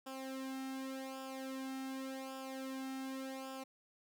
sawtooth tone with flanger, 265.2 Hz, C4, 23 cents sharp, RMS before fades -44 dBFS, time 0.06-3.64 s, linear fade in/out 10 ms, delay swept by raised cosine 0.48 to 1.78 ms, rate 0.87 Hz, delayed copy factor -0.8, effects none

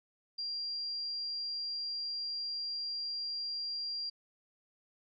sine tone, 4763 Hz, D8, 24 cents sharp, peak -35 dBFS, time 0.38-4.1 s, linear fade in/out 10 ms, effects none

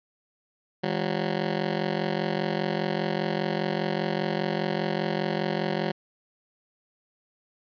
15% pulse ring-modulated tone, 183.9 Hz, F#3, 10 cents flat, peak -16 dBFS, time 0.83-5.92 s, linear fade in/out 10 ms, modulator 22.5 Hz, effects resampled to 11025 Hz

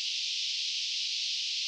white band-pass noise, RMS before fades -33 dBFS, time 0-1.67 s, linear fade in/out 0 ms, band 2700 to 5400 Hz, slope 48 dB/octave, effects none

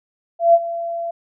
sine tone with ADSR envelope, 678 Hz, E5, 49 cents sharp, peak -6 dBFS, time 0.39-1.11 s, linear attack 150 ms, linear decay 45 ms, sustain -16 dB, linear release 7 ms, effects none

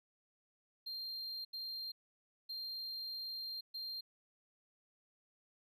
triangle tone bursts at uneven times, 4186 Hz, C8, in tune, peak -40 dBFS, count 4, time 0.86-1.45 / 1.53-1.92 / 2.49-3.61 / 3.74-4.01 s, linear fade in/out 10 ms, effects none

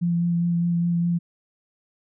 sine tone with vibrato, 171.6 Hz, F3, 30 cents flat, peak -19 dBFS, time 0.01-1.19 s, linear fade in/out 20 ms, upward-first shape sine, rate 4.9 Hz, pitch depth 14 cents each way, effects none

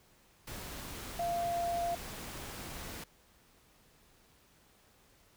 sine tone in noise, 690 Hz, F5, 21 cents flat, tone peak -31 dBFS, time 1.19-1.95 s, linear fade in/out 5 ms, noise pink, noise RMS -44 dBFS, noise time 0.47-3.04 s, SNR +10 dB, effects pink hiss -65 dBFS RMS until 5.36 s

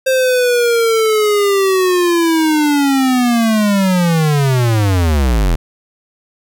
square linear sweep, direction down, 528 to 38.28 Hz, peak -11 dBFS, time 0.06-5.56 s, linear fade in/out 10 ms, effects none

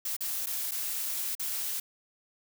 blue noise with dropouts, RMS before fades -33 dBFS, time 0.05-1.8 s, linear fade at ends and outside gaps 5 ms, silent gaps 0.166-0.206 / 0.46-0.468 / 0.711-0.717 / 1.352-1.395 s, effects none

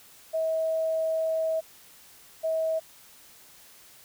sine tone pair in turn, 643 / 643 Hz, E5 / E5, -43 / -43 cents, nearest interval unison, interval 0 cents, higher neither, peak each -24 dBFS, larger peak neither, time 0.33-1.61 / 2.43-2.8 s, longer first, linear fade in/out 20 ms, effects white hiss -53 dBFS RMS until 4.04 s

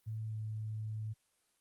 sine tone with pitch glide, 110 to 108.61 Hz, A2 to A2, 0 to -22 cents, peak -37 dBFS, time 0.06-1.14 s, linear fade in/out 20 ms, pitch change -22 cents, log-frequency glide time 0.27-0.36 s, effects white hiss -75 dBFS RMS until 1.6 s + Opus 24 kbps

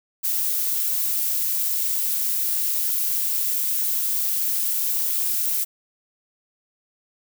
violet noise with amplitude modulation, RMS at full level -22 dBFS, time 0.23-5.65 s, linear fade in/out 20 ms, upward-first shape sine, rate 161 Hz, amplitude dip 25%, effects none

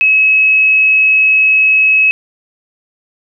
sine tone, 2570 Hz, E7, 45 cents flat, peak -6 dBFS, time 0.01-2.11 s, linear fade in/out 0 ms, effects none

